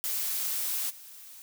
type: noise with level steps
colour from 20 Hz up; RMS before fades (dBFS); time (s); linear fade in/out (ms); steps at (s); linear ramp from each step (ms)
blue; -31 / -48; 0.04-1.42; 0; 0.89; 20
effects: none